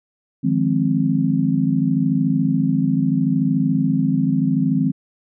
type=chord; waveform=sine; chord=F minor seventh; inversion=third; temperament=equal with one note detuned; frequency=153.87 / 174.61 / 207.7 / 261.6 Hz; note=Eb3 / F3 / Ab3 / C4; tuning=-19 / 0 / 0 / 0 cents; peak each=-21 / -22 / -22 / -19 dBFS; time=0.43-4.92 s; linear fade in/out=20 ms; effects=none